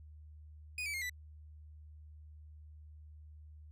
40% pulse tone with pitch steps, 2480 / 2301 / 2134 / 1979.8 Hz, D#7 / D7 / C7 / B6, -6 / -36 / +34 / +4 cents, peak -36 dBFS, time 0.78-1.096 s, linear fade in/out 2 ms, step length 79 ms, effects added 76 Hz sine -51 dBFS peak until 3.71 s + resampled to 32000 Hz

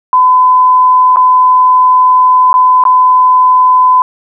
sine tone with dropouts, 1011 Hz, B5, 40 cents sharp, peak -3 dBFS, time 0.13-4.02 s, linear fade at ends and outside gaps 1 ms, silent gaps 1.16-1.169 / 2.53-2.54 / 2.838-2.852 s, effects none

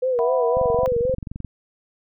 sine tone with vibrato, 493.9 Hz, B4, in tune, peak -18 dBFS, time 0.02-1.15 s, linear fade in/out 10 ms, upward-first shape sine, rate 3.9 Hz, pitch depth 94 cents each way
sine chord, E suspended second, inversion none, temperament equal, 659.3 / 740 / 987.8 Hz, E5 / F#5 / B5, 0 / 0 / 0 cents, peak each -24 / -28 / -27 dBFS, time 0.19-0.86 s, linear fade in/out 0 ms
click train, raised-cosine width 5 ms, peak -19 dBFS, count 21, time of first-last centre 0.57-1.447 s, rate 22.8 Hz
effects none

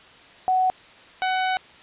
sine / sawtooth tone pair in turn, 745 / 748.3 Hz, F#5 / F#5, +12 / +19 cents, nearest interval unison, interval 7 cents, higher second, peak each -17 dBFS, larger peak neither, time 0.48-0.7 / 1.22-1.57 s, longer second, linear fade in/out 0 ms, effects white hiss -48 dBFS RMS until 1.82 s + resampled to 8000 Hz

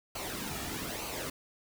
pink noise with flanger, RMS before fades -38 dBFS, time 0.15-1.3 s, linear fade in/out 5 ms, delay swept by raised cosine 0.56 to 1.96 ms, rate 1.1 Hz, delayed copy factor -0.6, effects none

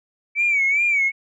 sine tone with vibrato, 2284 Hz, D7, 49 cents flat, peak -15 dBFS, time 0.35-1.12 s, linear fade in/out 50 ms, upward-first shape sine, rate 2.5 Hz, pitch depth 96 cents each way, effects tanh soft clip ceiling -11 dBFS

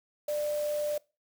sine tone in noise, 594 Hz, D5, 20 cents sharp, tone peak -28 dBFS, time 0.28-0.98 s, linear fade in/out 5 ms, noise white, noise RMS -45 dBFS, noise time 0.28-0.98 s, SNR +14 dB, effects noise-tail reverb RT60 0.3 s tail -23 dB re dry

